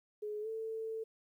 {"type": "tone with pitch glide", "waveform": "sine", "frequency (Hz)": [421.3, 444.8], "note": ["G#4", "A4"], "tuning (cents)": [25, 19], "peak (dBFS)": -37, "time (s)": [0.22, 1.04], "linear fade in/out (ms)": 10, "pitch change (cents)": 94, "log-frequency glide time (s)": [0.41, 0.48], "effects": ["12-bit"]}